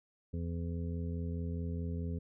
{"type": "harmonic tone", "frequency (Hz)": 84.7, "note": "E2", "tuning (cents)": 48, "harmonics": [1, 2, 3, 5, 6], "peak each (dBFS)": [-36, -40, -44, -48, -53], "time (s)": [0.33, 2.19], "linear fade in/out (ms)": 10, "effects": []}